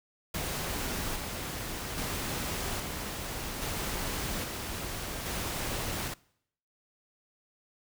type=noise with tremolo; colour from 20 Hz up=pink; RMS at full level=-34 dBFS; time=0.34-6.14 s; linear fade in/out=5 ms; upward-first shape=square; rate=0.61 Hz; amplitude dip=30%; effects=noise-tail reverb RT60 0.7 s tail -23 dB re dry